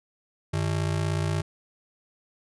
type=ring-modulated tone; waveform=square; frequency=123.9 Hz; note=B2; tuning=6 cents sharp; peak=-22 dBFS; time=0.53-1.42 s; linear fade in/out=10 ms; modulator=28.4 Hz; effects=resampled to 24000 Hz